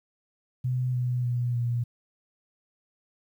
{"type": "tone with pitch steps", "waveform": "sine", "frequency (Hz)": [126.4, 124.09, 121.81, 119.58], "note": ["B2", "B2", "B2", "A#2"], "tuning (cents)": [41, 9, -23, 45], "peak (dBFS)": -24, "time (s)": [0.64, 1.84], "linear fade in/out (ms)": 10, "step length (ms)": 300, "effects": ["10-bit"]}